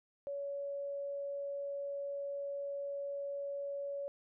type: tone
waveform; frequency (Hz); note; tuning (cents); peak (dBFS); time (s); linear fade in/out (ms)
sine; 563; C#5; +27; -37; 0.27-4.08; 0
effects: none